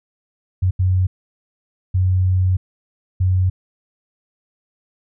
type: tone bursts at uneven times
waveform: sine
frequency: 92.5 Hz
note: F#2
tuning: in tune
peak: -13 dBFS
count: 4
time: 0.62-0.71 / 0.79-1.07 / 1.94-2.57 / 3.2-3.5 s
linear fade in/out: 10 ms
effects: none